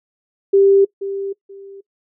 sine tone with echo, 393.9 Hz, G4, 8 cents sharp, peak -8 dBFS, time 0.53-0.85 s, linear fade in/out 10 ms, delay 480 ms, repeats 2, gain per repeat -13 dB, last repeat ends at 1.81 s, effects noise-tail reverb RT60 0.1 s tail -21 dB re dry

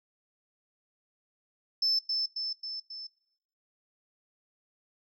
sine tone with echo, 5274 Hz, E8, in tune, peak -23 dBFS, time 1.82-1.99 s, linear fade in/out 5 ms, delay 270 ms, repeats 4, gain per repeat -4 dB, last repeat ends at 3.07 s, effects noise-tail reverb RT60 0.8 s tail -22 dB re dry + tanh soft clip ceiling -20 dBFS

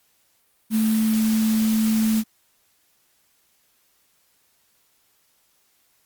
sine tone in noise, 220 Hz, A3, in tune, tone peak -17 dBFS, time 0.7-2.24 s, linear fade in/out 50 ms, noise white, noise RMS -32 dBFS, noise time 0.7-2.24 s, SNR +12 dB, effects white hiss -64 dBFS RMS until 6.05 s + Opus 48 kbps

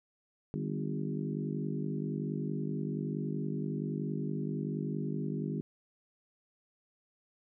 harmonic tone with a mistuned harmonic, 50.6 Hz, G#1, 44 cents flat, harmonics 3 / 4 / 5 / 6 / 7 / 8, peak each -36 / -38 / -40 / -42 / -43 / -44 dBFS, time 0.54-5.61 s, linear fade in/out 0 ms, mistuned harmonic 4, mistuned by -53 cents, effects none

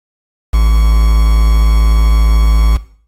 triangle tone with quantisation, 54.4 Hz, A1, 19 cents flat, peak -4 dBFS, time 0.53-2.77 s, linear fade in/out 10 ms, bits 4, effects noise-tail reverb RT60 0.5 s tail -17 dB re dry + AAC 48 kbps

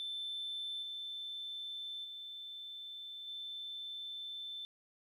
sine tone with level steps, 3537 Hz, A7, 8 cents sharp, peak -37 / -40 / -44 / -41 dBFS, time 0-4.65 s, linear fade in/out 0 ms, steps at 0.82 / 2.04 / 3.27 s, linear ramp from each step 10 ms, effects tanh soft clip ceiling -35 dBFS + 12-bit

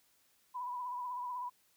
sine tone with vibrato, 987.8 Hz, B5, in tune, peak -37 dBFS, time 0.54-1.5 s, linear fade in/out 20 ms, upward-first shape triangle, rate 16 Hz, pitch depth 51 cents each way, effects white hiss -71 dBFS RMS until 1.76 s

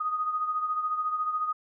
sine beating tone pair, 1243 / 1257 Hz, D#6 / D#6, -2 / +17 cents, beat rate 14 Hz, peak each -27 / -35 dBFS, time 0-1.53 s, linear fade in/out 10 ms, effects none

